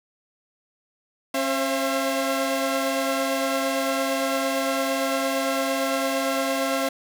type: tone cluster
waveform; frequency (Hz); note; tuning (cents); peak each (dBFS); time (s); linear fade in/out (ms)
sawtooth; 270.9 / 533 / 676; C#4 / C5 / E5; -40 / +32 / +43; -23; 1.34-6.89; 5
effects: none